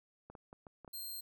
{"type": "clicks", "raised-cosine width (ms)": 1, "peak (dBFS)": -37, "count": 6, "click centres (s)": [0.3, 0.352, 0.529, 0.668, 0.847, 0.878]}
{"type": "tone", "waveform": "5% pulse", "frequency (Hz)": 4186, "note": "C8", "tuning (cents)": 0, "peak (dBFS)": -35, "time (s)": [0.93, 1.21], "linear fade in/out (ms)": 10}
{"effects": []}